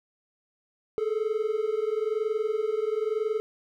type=tone pair together; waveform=triangle; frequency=422.8 / 443.8 Hz; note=G#4 / A4; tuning=+31 / +15 cents; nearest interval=minor second; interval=84 cents; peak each=-26 dBFS; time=0.98-3.4 s; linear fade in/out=0 ms; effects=none